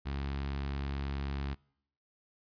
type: tone with notch filter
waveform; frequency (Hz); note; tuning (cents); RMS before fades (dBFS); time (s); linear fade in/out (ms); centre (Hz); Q
sawtooth; 69.3; C#2; 0; -36; 0.05-1.55; 20; 540; 1.8
effects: noise-tail reverb RT60 0.7 s tail -25 dB re dry + resampled to 11025 Hz